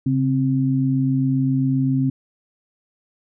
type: tone pair together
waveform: sine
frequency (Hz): 136.3 / 263.8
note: C#3 / C4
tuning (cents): -29 / +14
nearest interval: major seventh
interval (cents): 1143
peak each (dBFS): -19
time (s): 0.06-2.1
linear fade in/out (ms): 5
effects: none